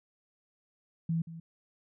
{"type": "tone with echo", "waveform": "sine", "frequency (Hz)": 164.8, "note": "E3", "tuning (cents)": 0, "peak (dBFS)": -27, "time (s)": [1.09, 1.22], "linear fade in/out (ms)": 5, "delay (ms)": 180, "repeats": 1, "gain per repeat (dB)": -14, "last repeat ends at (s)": 1.4, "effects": []}